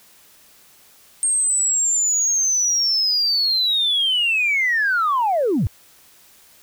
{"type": "linear sweep", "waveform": "sine", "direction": "down", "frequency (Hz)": [8590, 73.3], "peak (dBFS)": -15, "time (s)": [1.23, 5.67], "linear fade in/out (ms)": 0, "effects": ["tanh soft clip ceiling -12 dBFS", "white hiss -51 dBFS RMS until 6.62 s"]}